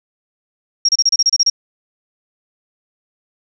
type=tone bursts; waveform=sine; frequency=5590 Hz; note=F8; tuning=1 cent sharp; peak=-9 dBFS; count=10; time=0.85-1.5 s; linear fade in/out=5 ms; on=38 ms; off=30 ms; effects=none